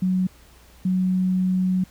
sine tone pair in turn, 185 / 185 Hz, F#3 / F#3, 0 / 0 cents, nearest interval unison, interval 0 cents, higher neither, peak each -18 dBFS, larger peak neither, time 0.02-0.27 / 0.85-1.84 s, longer second, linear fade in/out 5 ms, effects added 60 Hz sine -52 dBFS peak until 1.9 s + pink hiss -53 dBFS RMS until 1.9 s

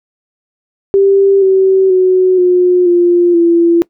sine tone with pitch steps, 393.2 / 381.8 / 370.7 / 359.9 / 349.5 / 339.3 Hz, G4 / G4 / F#4 / F#4 / F4 / F4, +5 / -46 / +3 / -48 / +1 / -50 cents, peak -5 dBFS, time 0.94-3.82 s, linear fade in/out 0 ms, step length 480 ms, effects noise-tail reverb RT60 0.1 s tail -21 dB re dry

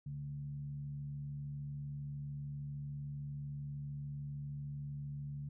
sine tone with frequency modulation, 142.6 Hz, C#3, 49 cents sharp, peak -40 dBFS, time 0.06-5.49 s, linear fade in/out 5 ms, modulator 73.1 Hz, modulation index 0.36, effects none

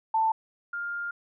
sine tone pair in turn, 887 / 1404.2 Hz, A5 / F6, +14 / +9 cents, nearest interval minor sixth, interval 795 cents, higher second, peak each -21 / -30 dBFS, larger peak first, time 0.14-0.32 / 0.73-1.11 s, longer second, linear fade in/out 5 ms, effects none

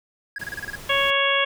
triangle tone bursts, 1655 Hz, G#6, 6 cents flat, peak -26 dBFS, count 8, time 0.36-0.755 s, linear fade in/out 2 ms, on 24 ms, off 29 ms
pink noise, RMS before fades -40 dBFS, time 0.39-1.11 s, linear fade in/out 10 ms
harmonic tone, 554.4 Hz, C#5, in tune, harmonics 1 / 2 / 3 / 4 / 5 / 6, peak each -25 / -25 / -25 / -25 / -25 / -25 dBFS, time 0.89-1.45 s, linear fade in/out 10 ms
effects none

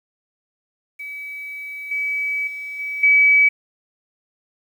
sine tone with level steps, 2285 Hz, D7, 48 cents flat, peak -29 / -20 / -28 / -24 / -10 dBFS, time 0.99-3.49 s, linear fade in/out 10 ms, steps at 1.91 / 2.47 / 2.79 / 3.03 s, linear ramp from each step 5 ms, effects 8-bit

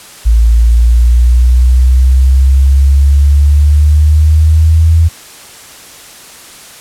sine exponential sweep, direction up, 55.7 to 82.41 Hz, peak -3 dBFS, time 0.25-5.09 s, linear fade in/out 20 ms, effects white hiss -33 dBFS RMS until 6.8 s + low-pass 11000 Hz 12 dB/octave

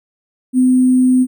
sine tone with sample-and-hold, 254.6 Hz, C4, 47 cents flat, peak -8 dBFS, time 0.53-1.27 s, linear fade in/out 50 ms, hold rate 8820 Hz, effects none

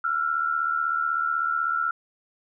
sine tone pair together, 1341.9 / 1418 Hz, E6 / F6, +30 / +26 cents, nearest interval minor second, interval 96 cents, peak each -24 / -27 dBFS, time 0.04-1.91 s, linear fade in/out 5 ms, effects none

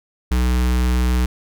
square tone with notch filter, 61.74 Hz, B1, in tune, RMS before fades -17 dBFS, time 0.31-1.26 s, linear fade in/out 5 ms, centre 610 Hz, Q 1.7, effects none

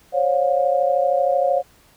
sine tone cluster, 534 / 567 / 713 Hz, C5 / C#5 / F5, +35 / +39 / +36 cents, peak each -20 dBFS, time 0.12-1.63 s, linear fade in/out 50 ms, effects pink hiss -54 dBFS RMS until 1.96 s

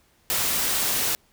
white noise, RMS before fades -24 dBFS, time 0.3-1.15 s, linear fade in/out 0 ms, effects pink hiss -62 dBFS RMS until 1.32 s

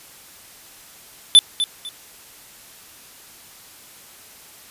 square tone with echo, 3506 Hz, A7, 7 cents flat, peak -6 dBFS, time 1.35-1.39 s, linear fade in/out 0 ms, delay 250 ms, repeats 2, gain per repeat -12 dB, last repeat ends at 1.89 s, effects white hiss -45 dBFS RMS until 4.7 s + resampled to 32000 Hz

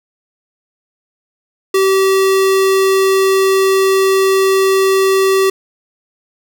square tone, 385 Hz, G4, 31 cents flat, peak -10 dBFS, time 1.74-5.5 s, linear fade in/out 5 ms, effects 8-bit

